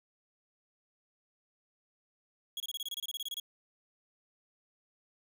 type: tone bursts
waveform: 40% pulse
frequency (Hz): 3322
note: G#7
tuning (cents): 0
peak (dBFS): -35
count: 15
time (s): 2.57-3.399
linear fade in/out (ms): 2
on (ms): 31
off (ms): 26
effects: none